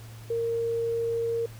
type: tone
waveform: sine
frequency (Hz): 462.4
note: A#4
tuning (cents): -14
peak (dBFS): -25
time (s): 0.3-1.46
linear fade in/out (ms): 5
effects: added 112 Hz sine -42 dBFS peak until 1.59 s + pink hiss -51 dBFS RMS until 1.59 s